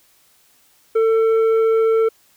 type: tone with tanh clipping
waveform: triangle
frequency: 447.6 Hz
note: A4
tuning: 30 cents sharp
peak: -14 dBFS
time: 0.95-2.09 s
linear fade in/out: 10 ms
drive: 11 dB
effects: white hiss -56 dBFS RMS until 2.36 s